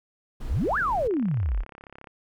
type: noise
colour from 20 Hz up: brown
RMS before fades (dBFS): -35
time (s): 0.4-1.08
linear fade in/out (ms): 10
type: exponential two-way sweep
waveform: sine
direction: up then down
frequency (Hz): 33.51 to 1755 to 33.51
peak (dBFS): -22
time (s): 0.47-1.65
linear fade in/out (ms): 50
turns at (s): 0.78
type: click train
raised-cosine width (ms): 0.5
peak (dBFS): -29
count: 34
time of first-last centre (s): 1.11-2.072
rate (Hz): 34.3
effects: none

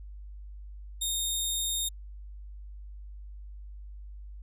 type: tone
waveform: 15% pulse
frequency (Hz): 3688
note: A#7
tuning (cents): -19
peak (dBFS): -21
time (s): 1.01-1.89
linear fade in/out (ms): 10
effects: added 50 Hz sine -41 dBFS peak until 4.42 s + resampled to 32000 Hz

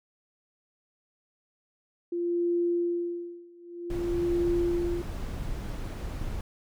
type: tone with tremolo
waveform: sine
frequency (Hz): 346.2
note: F4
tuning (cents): -15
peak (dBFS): -23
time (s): 2.12-5.02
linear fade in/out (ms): 5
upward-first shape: sine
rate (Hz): 0.53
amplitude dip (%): 95
type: noise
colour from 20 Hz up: brown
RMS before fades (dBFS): -34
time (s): 3.9-6.41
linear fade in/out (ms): 2
type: click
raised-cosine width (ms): 5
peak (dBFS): -24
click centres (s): 6.214
effects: none

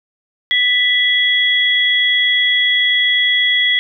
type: tone pair together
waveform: sine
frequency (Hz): 1975.5 / 3336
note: B6 / G#7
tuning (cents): 0 / +7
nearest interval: major sixth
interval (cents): 907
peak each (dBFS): -14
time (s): 0.51-3.79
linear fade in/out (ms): 0
effects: none

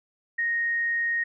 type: tone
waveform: sine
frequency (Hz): 1864.7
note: A#6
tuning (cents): 0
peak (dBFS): -23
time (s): 0.38-1.24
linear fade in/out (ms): 10
effects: none

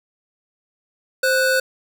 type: tone pair together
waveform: square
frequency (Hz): 523.3 / 1480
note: C5 / F#6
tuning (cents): 0 / 0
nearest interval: octave + tritone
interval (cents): 1800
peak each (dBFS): -19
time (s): 1.23-1.6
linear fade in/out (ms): 5
effects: none

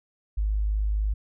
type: tone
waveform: sine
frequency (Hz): 51.91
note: G#1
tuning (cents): 0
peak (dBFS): -22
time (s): 0.37-1.14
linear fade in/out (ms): 10
effects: none

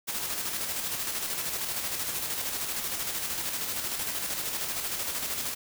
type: noise with tremolo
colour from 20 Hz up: white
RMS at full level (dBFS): -31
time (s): 0.07-5.55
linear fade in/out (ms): 20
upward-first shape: square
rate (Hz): 13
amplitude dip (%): 35
effects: none

